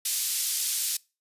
white band-pass noise, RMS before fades -28 dBFS, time 0.05-0.97 s, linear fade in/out 5 ms, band 4100 to 13000 Hz, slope 12 dB/octave, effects noise-tail reverb RT60 0.3 s tail -24 dB re dry + resampled to 32000 Hz

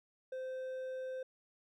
triangle tone with hard clipping, 518 Hz, C5, 17 cents flat, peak -40 dBFS, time 0.32-1.23 s, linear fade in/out 5 ms, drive 7 dB, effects none

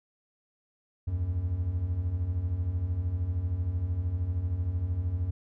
triangle beating tone pair, 77.78 / 90.78 Hz, D#2 / F#2, 0 / -32 cents, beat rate 13 Hz, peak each -32 / -26 dBFS, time 1.07-5.31 s, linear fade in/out 10 ms, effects none

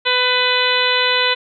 harmonic tone, 499.7 Hz, B4, 20 cents sharp, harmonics 1 / 2 / 3 / 4 / 5 / 6 / 7 / 8, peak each -22 / -22 / -22 / -22 / -22 / -22 / -22 / -22 dBFS, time 0.05-1.35 s, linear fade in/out 20 ms, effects none

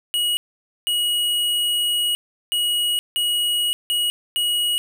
square tone bursts at uneven times, 2904 Hz, F#7, 33 cents flat, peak -19 dBFS, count 6, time 0.14-0.37 / 0.87-2.15 / 2.52-2.99 / 3.16-3.73 / 3.9-4.1 / 4.36-4.78 s, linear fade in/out 0 ms, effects none

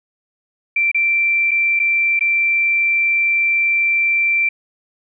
sine tone with dropouts, 2349 Hz, D7, in tune, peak -13 dBFS, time 0.76-4.49 s, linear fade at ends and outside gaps 5 ms, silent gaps 0.916-0.945 / 1.51-1.514 / 1.793-1.798 / 2.193-2.208 s, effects none

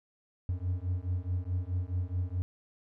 triangle beating tone pair, 88 / 92.7 Hz, F2 / F#2, +14 / +4 cents, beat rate 4.7 Hz, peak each -31 dBFS, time 0.49-2.42 s, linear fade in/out 0 ms, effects none

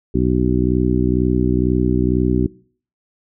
harmonic tone, 62.1 Hz, B1, 10 cents sharp, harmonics 1 / 2 / 3 / 4 / 5 / 6, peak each -21 / -21 / -21 / -21 / -21 / -21 dBFS, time 0.14-2.47 s, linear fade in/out 10 ms, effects noise-tail reverb RT60 0.5 s tail -23 dB re dry

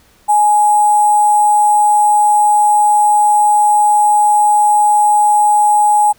sine tone with sample-and-hold, 837 Hz, G#5, 13 cents sharp, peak -7 dBFS, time 0.28-6.13 s, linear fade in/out 20 ms, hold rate 8820 Hz, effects pink hiss -50 dBFS RMS until 6.18 s

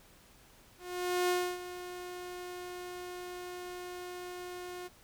sawtooth tone with ADSR envelope, 358.9 Hz, F4, 47 cents sharp, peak -23 dBFS, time 0.78-4.89 s, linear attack 510 ms, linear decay 290 ms, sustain -14 dB, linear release 27 ms, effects pink hiss -60 dBFS RMS until 5.03 s

